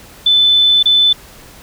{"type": "tone with dropouts", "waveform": "sine", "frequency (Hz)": 3512, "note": "A7", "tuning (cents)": -4, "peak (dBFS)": -7, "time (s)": [0.26, 1.13], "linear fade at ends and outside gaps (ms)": 5, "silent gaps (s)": [0.829, 0.856], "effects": ["pink hiss -39 dBFS RMS until 1.62 s"]}